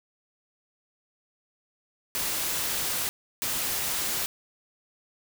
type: noise bursts at uneven times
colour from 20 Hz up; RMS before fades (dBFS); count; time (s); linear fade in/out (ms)
white; -29; 2; 2.15-3.09 / 3.42-4.26; 0
effects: none